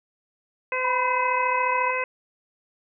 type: harmonic tone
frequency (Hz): 511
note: C5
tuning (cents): -41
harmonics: 1 / 2 / 3 / 4 / 5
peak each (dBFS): -29 / -29 / -33 / -30 / -29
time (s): 0.72-2.04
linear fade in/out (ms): 2
type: tone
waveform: sine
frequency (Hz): 987.8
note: B5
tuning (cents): 0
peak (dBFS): -23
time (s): 0.84-1.91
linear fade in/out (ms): 10
effects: none